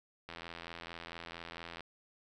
click train, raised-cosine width 0.3 ms, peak -28 dBFS, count 129, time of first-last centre 0.29-1.807 s, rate 84.4 Hz, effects none

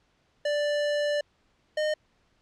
square tone pair in turn, 587.3 / 611.5 Hz, D5 / D#5, 0 / -30 cents, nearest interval minor second, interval 70 cents, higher second, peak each -25 dBFS, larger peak neither, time 0.45-1.21 / 1.77-1.94 s, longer first, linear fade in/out 5 ms, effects pink hiss -68 dBFS RMS until 2.41 s + low-pass 5000 Hz 12 dB/octave

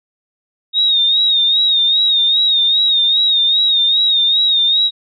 sine tone with vibrato, 3729 Hz, A#7, in tune, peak -10 dBFS, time 0.73-4.91 s, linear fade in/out 50 ms, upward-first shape sine, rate 2.5 Hz, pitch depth 66 cents each way, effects none

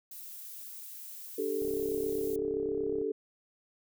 violet noise, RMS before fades -45 dBFS, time 0.11-2.36 s, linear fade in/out 5 ms
sine chord, D suspended fourth, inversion none, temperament equal, 293.7 / 392 / 440 Hz, D4 / G4 / A4, 0 / 0 / 0 cents, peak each -38 / -34 / -32 dBFS, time 1.38-3.12 s, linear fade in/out 5 ms
click train, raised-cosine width 2 ms, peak -32 dBFS, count 48, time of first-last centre 1.62-3.015 s, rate 33.7 Hz
effects none

